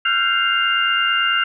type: tone cluster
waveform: sine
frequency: 1367 / 1456 / 1571 / 2098 / 2802 Hz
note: F6 / F#6 / G6 / C7 / F7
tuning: -37 / -28 / +3 / +4 / +5 cents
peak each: -20 / -24 / -24 / -26 / -19 dBFS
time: 0.05-1.44 s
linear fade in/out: 5 ms
effects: none